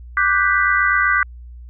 sine chord, G major seventh, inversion second, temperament equal, 1174.7 / 1480 / 1568 / 1975.5 Hz, D6 / F#6 / G6 / B6, 0 / 0 / 0 / 0 cents, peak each -19 dBFS, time 0.17-1.23 s, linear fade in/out 2 ms, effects added 60 Hz sine -34 dBFS peak until 1.69 s

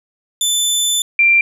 20% pulse / sine tone pair in turn, 3520 / 2367 Hz, A7 / D7, 0 / +13 cents, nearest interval perfect fifth, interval 687 cents, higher first, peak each -8 dBFS, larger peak neither, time 0.41-1.02 / 1.19-1.41 s, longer first, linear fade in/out 2 ms, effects none

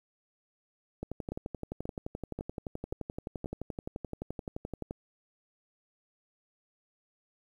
two click trains, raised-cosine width 2 ms, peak -23 / -23 dBFS, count 46 / 5, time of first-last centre 1.03-4.909 / 1.32-3.459 s, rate 11.6 / 1.87 Hz, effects 10-bit

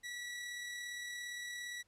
sawtooth tone with amplitude modulation, 1943 Hz, B6, 29 cents flat, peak -37 dBFS, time 0.03-1.83 s, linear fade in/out 20 ms, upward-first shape sine, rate 37.4 Hz, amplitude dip 25%, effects pink hiss -75 dBFS RMS until 1.87 s + low-pass 10000 Hz 12 dB/octave

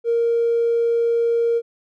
triangle tone with tanh clipping, 466.2 Hz, A#4, in tune, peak -15 dBFS, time 0.04-1.62 s, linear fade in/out 50 ms, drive 1 dB, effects none

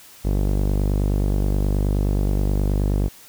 sawtooth tone with low-pass filter, 49.46 Hz, G1, 16 cents sharp, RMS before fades -20 dBFS, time 0.24-3.09 s, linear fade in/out 20 ms, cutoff 490 Hz, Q 0.85, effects white hiss -46 dBFS RMS until 3.28 s

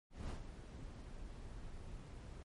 brown noise with ADSR envelope, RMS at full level -41 dBFS, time 0.1-2.43 s, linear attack 190 ms, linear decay 120 ms, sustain -9 dB, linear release 6 ms, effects MP3 48 kbps

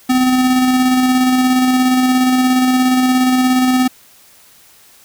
square tone with tremolo, 255.1 Hz, C4, 44 cents flat, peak -10 dBFS, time 0.09-3.88 s, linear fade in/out 10 ms, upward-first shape square, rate 17 Hz, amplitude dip 25%, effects white hiss -46 dBFS RMS until 5.04 s

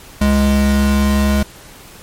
square tone pair together, 69.31 / 207.7 Hz, C#2 / G#3, 0 / 0 cents, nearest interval octave + perfect fifth, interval 1900 cents, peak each -15 dBFS, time 0.21-1.43 s, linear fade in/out 5 ms, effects pink hiss -39 dBFS RMS until 2.02 s + MP3 64 kbps

